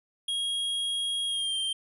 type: tone with pitch glide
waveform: square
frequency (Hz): 3280 to 3161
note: G#7 to G7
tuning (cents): -22 to +14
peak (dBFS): -28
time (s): 0.28-1.73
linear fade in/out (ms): 5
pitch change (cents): -64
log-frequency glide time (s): 1.27-1.56
effects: resampled to 24000 Hz